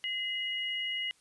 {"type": "tone pair together", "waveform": "sine", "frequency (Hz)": [2049, 2892], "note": ["C7", "F#7"], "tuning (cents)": [-37, -40], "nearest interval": "tritone", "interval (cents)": 597, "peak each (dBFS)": [-36, -33], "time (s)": [0.04, 1.11], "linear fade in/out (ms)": 0, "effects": ["white hiss -66 dBFS RMS until 1.2 s", "resampled to 24000 Hz"]}